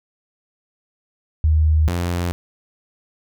sine / sawtooth tone pair in turn, 77.78 / 87.31 Hz, D#2 / F2, 0 / 0 cents, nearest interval major second, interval 200 cents, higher second, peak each -12 / -16 dBFS, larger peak first, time 1.44-1.88 / 1.88-2.32 s, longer neither, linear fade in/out 0 ms, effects none

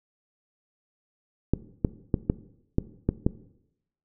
clicks, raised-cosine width 3 ms, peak -8 dBFS, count 7, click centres 1.536 / 1.848 / 2.142 / 2.299 / 2.784 / 3.09 / 3.265 s, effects noise-tail reverb RT60 0.8 s tail -17 dB re dry

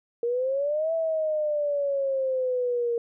sine exponential two-way sweep, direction up then down, 466.2 to 659.3 to 466.2 Hz, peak -23 dBFS, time 0.23-2.98 s, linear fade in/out 2 ms, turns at 0.93 s, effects none

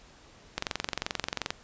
click train, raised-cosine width 0.2 ms, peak -11 dBFS, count 22, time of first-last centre 0.58-1.505 s, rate 22.7 Hz, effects pink hiss -55 dBFS RMS until 1.63 s + resampled to 16000 Hz

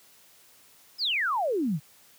sine exponential sweep, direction down, 5310 to 133.8 Hz, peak -24 dBFS, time 0.98-1.8 s, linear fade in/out 50 ms, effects white hiss -57 dBFS RMS until 2.18 s + high-pass 80 Hz 12 dB/octave

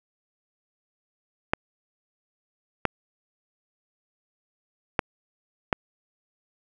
clicks, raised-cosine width 0.5 ms, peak -5 dBFS, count 4, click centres 1.535 / 2.853 / 4.992 / 5.728 s, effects none

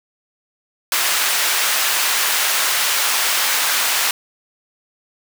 pink high-pass noise, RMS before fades -18 dBFS, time 0.92-4.11 s, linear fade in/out 2 ms, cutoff 1200 Hz, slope 12 dB/octave, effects none

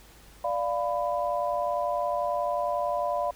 sine chord, B diminished, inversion first, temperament equal with one note detuned, 587.3 / 698.5 / 996.9 Hz, D5 / F5 / B5, 0 / 0 / +16 cents, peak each -29 / -29 / -31 dBFS, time 0.44-3.31 s, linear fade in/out 5 ms, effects added 50 Hz sine -54 dBFS peak until 3.35 s + pink hiss -54 dBFS RMS until 3.35 s

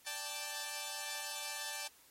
5% pulse chord, D suspended fourth, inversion none, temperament equal, 587.3 / 784 / 880 Hz, D5 / G5 / A5, 0 / 0 / 0 cents, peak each -35 / -34 / -30 dBFS, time 0.06-1.88 s, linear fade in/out 10 ms, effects white hiss -64 dBFS RMS until 2.1 s + AAC 48 kbps

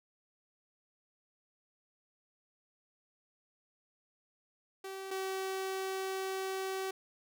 sawtooth tone pair in turn, 385.1 / 382 Hz, G4 / G4, -31 / -45 cents, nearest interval unison, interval 14 cents, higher first, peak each -37 / -31 dBFS, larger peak second, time 4.84-5.11 / 5.11-6.91 s, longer second, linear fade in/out 5 ms, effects none

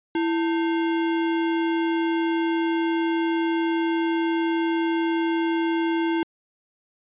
sine tone with sample-and-hold, 330.7 Hz, E4, 6 cents sharp, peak -20 dBFS, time 0.15-6.23 s, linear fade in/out 2 ms, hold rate 1225 Hz, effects resampled to 8000 Hz

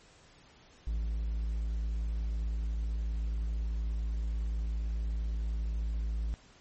triangle tone, 55 Hz, A1, in tune, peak -28 dBFS, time 0.87-6.34 s, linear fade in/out 0 ms, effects pink hiss -59 dBFS RMS until 6.6 s + MP3 32 kbps

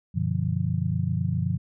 sine chord, G dominant seventh, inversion none, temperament equal with one note detuned, 95.54 / 123.47 / 146.83 / 174.61 Hz, G2 / B2 / D3 / F3, -44 / 0 / 0 / 0 cents, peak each -28 / -29 / -29 / -28 dBFS, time 0.14-1.58 s, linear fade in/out 20 ms, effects none

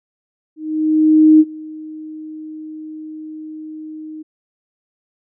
sine tone with ADSR envelope, 311.1 Hz, D#4, in tune, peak -4 dBFS, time 0.56-4.23 s, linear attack 840 ms, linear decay 43 ms, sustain -24 dB, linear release 15 ms, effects none

